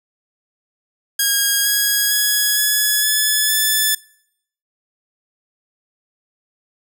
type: tone with pitch steps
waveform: 5% pulse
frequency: 1634 / 1654.9 / 1676.1 / 1697.5 / 1719.2 / 1741.2 Hz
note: G#6 / G#6 / G#6 / G#6 / A6 / A6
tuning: -29 / -7 / +15 / +37 / -41 / -19 cents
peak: -4 dBFS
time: 1.19-3.95 s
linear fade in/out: 5 ms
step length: 460 ms
effects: noise-tail reverb RT60 0.7 s tail -22 dB re dry